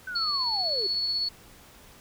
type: linear sweep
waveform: sine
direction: down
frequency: 1534 to 370 Hz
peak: -32 dBFS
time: 0.07-0.87 s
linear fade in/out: 5 ms
type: tone with tremolo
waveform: sine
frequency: 4403 Hz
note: C#8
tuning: 13 cents flat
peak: -24 dBFS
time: 0.15-1.29 s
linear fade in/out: 10 ms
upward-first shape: sine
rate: 16 Hz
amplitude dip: 25%
type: click train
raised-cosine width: 0.2 ms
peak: -34 dBFS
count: 6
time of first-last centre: 0.44-1.073 s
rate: 7.9 Hz
effects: pink hiss -52 dBFS RMS until 2 s